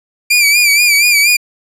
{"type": "tone with vibrato", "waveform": "sawtooth", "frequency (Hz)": 2357, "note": "D7", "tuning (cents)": 6, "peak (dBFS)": -4, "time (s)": [0.3, 1.37], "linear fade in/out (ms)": 10, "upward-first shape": "sine", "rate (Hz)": 4.2, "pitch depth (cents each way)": 71, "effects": ["resampled to 32000 Hz"]}